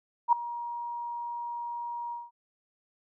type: tone with ADSR envelope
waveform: sine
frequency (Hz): 949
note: A#5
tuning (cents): +31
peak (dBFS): -15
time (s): 0.28-2.31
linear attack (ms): 46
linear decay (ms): 4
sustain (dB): -18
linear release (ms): 190
effects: none